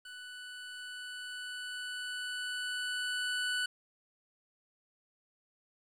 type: tone with level ramp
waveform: 25% pulse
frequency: 1488 Hz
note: F#6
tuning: 9 cents sharp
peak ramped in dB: -42 to -27 dBFS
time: 0.05-3.66 s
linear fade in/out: 5 ms
effects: low-pass 10000 Hz 12 dB/octave + 11-bit